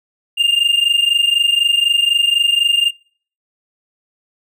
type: tone pair together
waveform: triangle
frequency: 2800 / 2824 Hz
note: F7 / F7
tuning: +4 / +19 cents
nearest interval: unison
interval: 15 cents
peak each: -12 / -14 dBFS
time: 0.37-2.91 s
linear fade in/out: 20 ms
effects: noise-tail reverb RT60 0.5 s tail -25 dB re dry